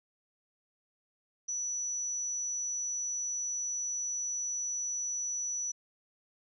sine tone, 5920 Hz, F#8, in tune, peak -32 dBFS, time 1.48-5.72 s, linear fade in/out 10 ms, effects none

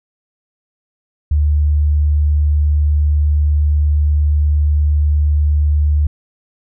sine tone, 74.3 Hz, D2, 21 cents sharp, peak -10 dBFS, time 1.31-6.07 s, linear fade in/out 5 ms, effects none

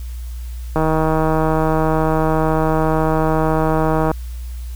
click train, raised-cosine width 1 ms, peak -4 dBFS, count 531, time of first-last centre 0.76-4.114 s, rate 158 Hz, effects added 60 Hz sine -25 dBFS peak until 4.75 s + white hiss -46 dBFS RMS until 4.75 s

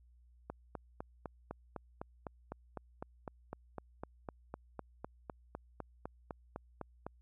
click train, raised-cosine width 1 ms, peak -27 dBFS, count 27, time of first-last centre 0.5-7.066 s, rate 3.96 Hz, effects added 60 Hz sine -61 dBFS peak until 7.21 s

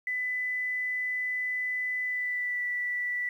sine tone with pitch glide, 2000 to 1965.6 Hz, B6 to B6, +21 to -9 cents, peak -28 dBFS, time 0.07-3.29 s, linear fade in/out 2 ms, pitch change -30 cents, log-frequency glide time 2.04-2.63 s, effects 10-bit

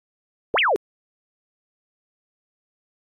sine exponential two-way sweep, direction up then down, 360 to 3322 to 360 Hz, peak -16 dBFS, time 0.54-0.76 s, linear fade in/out 0 ms, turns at 0.59 s, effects AAC 48 kbps

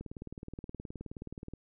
click train, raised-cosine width 3 ms, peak -29 dBFS, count 30, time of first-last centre 0.01-1.536 s, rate 19 Hz, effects none

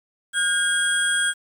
sine tone cluster, 1442 / 1611 / 3277 / 8100 Hz, F#6 / G6 / G#7 / B8, -45 / +47 / -24 / +43 cents, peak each -25 / -22 / -25 / -23 dBFS, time 0.33-1.34 s, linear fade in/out 50 ms, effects tanh soft clip ceiling -11 dBFS + 8-bit

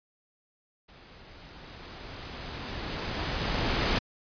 pink noise with level ramp, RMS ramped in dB -53 to -25 dBFS, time 0.88-3.99 s, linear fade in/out 10 ms, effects resampled to 11025 Hz

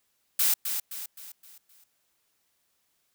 blue noise with echo, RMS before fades -23 dBFS, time 0.39-0.54 s, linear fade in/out 5 ms, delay 260 ms, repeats 5, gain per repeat -7 dB, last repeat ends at 1.84 s, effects white hiss -73 dBFS RMS until 3.14 s

